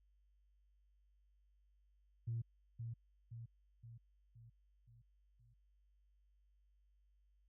sine tone with echo, 116 Hz, A#2, 8 cents flat, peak -37 dBFS, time 2.27-2.42 s, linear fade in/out 10 ms, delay 520 ms, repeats 6, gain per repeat -5 dB, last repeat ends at 5.54 s, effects tanh soft clip ceiling -33 dBFS + added 50 Hz sine -70 dBFS peak until 7.48 s

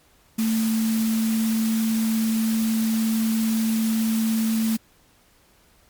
sine tone in noise, 222.8 Hz, A3, 22 cents sharp, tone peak -19 dBFS, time 0.38-4.77 s, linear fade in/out 10 ms, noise white, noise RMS -33 dBFS, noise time 0.38-4.77 s, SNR +11 dB, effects pink hiss -58 dBFS RMS until 5.89 s + MP3 96 kbps

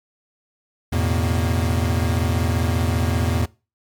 square tone cluster, 84.4 / 109.8 / 125 / 232.4 Hz, E2 / A2 / B2 / A#3, +41 / -3 / +21 / -5 cents, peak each -21 / -25 / -27 / -28 dBFS, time 0.92-3.46 s, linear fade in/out 10 ms, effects noise-tail reverb RT60 0.3 s tail -22 dB re dry + MP3 96 kbps

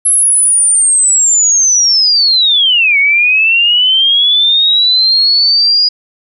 sine linear two-way sweep, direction down then up, 11070 to 2200 to 4914 Hz, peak -6 dBFS, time 0.05-5.89 s, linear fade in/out 10 ms, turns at 2.98 s, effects none

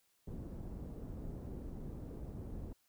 pink low-pass noise, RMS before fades -45 dBFS, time 0.27-2.73 s, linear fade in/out 5 ms, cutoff 350 Hz, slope 12 dB/octave, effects white hiss -75 dBFS RMS until 2.88 s

